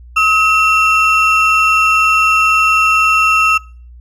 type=ring-modulated tone; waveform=triangle; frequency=1995 Hz; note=B6; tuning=17 cents sharp; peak=-4 dBFS; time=0.16-3.58 s; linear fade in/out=10 ms; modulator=716 Hz; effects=noise-tail reverb RT60 0.4 s tail -22 dB re dry + added 60 Hz sine -34 dBFS peak until 4 s